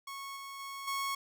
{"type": "tone with level steps", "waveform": "sawtooth", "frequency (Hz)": 1101, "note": "C#6", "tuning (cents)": -12, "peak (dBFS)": [-37, -39, -37, -29], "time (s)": [0.07, 1.15], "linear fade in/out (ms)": 5, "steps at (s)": [0.36, 0.59, 0.87], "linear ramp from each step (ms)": 10, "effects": []}